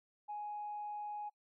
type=tone; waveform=sine; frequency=834 Hz; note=G#5; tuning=7 cents sharp; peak=-39 dBFS; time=0.28-1.3 s; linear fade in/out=20 ms; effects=noise-tail reverb RT60 0.1 s tail -24 dB re dry + tanh soft clip ceiling -35 dBFS